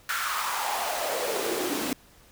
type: noise with high-pass filter sweep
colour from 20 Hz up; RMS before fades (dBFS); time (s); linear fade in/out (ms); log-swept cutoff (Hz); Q
pink; -29; 0.09-1.93; 2; 1500 to 260; 4.2
effects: pink hiss -56 dBFS RMS until 2.31 s

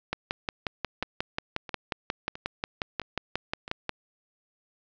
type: two click trains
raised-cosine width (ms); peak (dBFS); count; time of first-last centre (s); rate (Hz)
0.3; -12 / -23; 22 / 5; 0.13-3.893 / 1.03-3.679; 5.58 / 1.51
effects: resampled to 16000 Hz + 8-bit

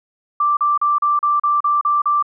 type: tone bursts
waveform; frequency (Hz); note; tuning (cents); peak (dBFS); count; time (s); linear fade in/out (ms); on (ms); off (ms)
sine; 1174.7; D6; 0; -13; 9; 0.4-2.226; 5; 170; 37
effects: none

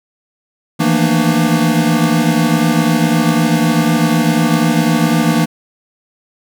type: tone cluster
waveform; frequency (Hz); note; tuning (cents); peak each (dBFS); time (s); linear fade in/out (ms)
square; 161.2 / 169.2 / 225.2 / 237.2 / 300.7; E3 / E3 / A3 / A#3 / D4; -38 / +45 / +40 / +30 / +41; -18; 0.79-5.46; 20
effects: none

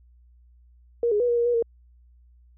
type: tone with pitch steps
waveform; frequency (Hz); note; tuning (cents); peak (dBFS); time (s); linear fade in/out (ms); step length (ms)
sine; 472 / 415.6 / 486.8 / 475.9 / 472 / 481.8 / 462.9; A#4 / G#4 / B4 / A#4 / A#4 / B4 / A#4; +22 / +1 / -25 / +36 / +22 / -43 / -12; -19; 1.03-1.625; 2; 85
effects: added 60 Hz sine -52 dBFS peak until 2.57 s

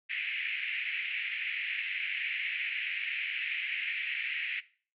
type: band-pass noise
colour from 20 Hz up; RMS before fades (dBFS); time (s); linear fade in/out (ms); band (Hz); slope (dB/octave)
pink; -35; 0.09-4.61; 20; 2000 to 2700; 48
effects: noise-tail reverb RT60 0.4 s tail -18 dB re dry

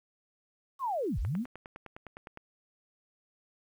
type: linear two-way sweep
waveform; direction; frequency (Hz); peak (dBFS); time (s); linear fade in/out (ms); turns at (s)
sine; down then up; 1138 to 35.53 to 269.6; -29; 0.79-1.46; 50; 1.19
type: click train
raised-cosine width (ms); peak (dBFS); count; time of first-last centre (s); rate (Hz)
0.5; -29; 12; 1.25-2.374; 9.79
effects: 10-bit

